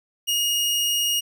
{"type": "tone", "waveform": "sawtooth", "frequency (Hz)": 2866, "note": "F7", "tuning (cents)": 44, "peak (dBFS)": -17, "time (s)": [0.27, 1.21], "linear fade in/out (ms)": 20, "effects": []}